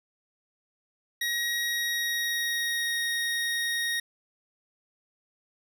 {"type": "tone with pitch glide", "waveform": "25% pulse", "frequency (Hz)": [1895, 1870], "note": ["A#6", "A#6"], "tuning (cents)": [28, 5], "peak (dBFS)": -23, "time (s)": [1.21, 4], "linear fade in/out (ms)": 5, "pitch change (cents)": -23, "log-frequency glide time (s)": [1.63, 3.04], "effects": []}